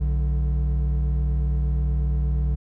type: tone pair together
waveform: triangle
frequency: 61.73 / 146.83 Hz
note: B1 / D3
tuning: 0 / 0 cents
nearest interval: octave + minor third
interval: 1500 cents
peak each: -18 / -26 dBFS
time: 0-2.56 s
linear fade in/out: 20 ms
effects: none